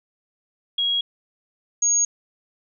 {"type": "tone pair in turn", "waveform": "sine", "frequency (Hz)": [3300, 6600], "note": ["G#7", "G#8"], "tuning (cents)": [-12, -12], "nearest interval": "octave", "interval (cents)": 1200, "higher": "second", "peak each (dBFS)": [-19, -16], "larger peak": "second", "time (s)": [[0.78, 1.01], [1.82, 2.05]], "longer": "neither", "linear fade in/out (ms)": 5, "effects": []}